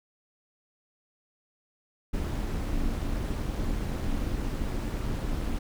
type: noise with amplitude modulation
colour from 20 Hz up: brown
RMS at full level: -27 dBFS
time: 2.13-5.59 s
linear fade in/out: 10 ms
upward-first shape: sine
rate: 258 Hz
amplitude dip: 60%
effects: none